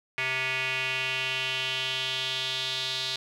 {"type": "tone with band-pass filter sweep", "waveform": "square", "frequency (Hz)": 130.5, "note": "C3", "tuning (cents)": -4, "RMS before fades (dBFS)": -30, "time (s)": [0.18, 3.16], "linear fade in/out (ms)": 0, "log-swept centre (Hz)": [2300, 3900], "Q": 4, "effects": []}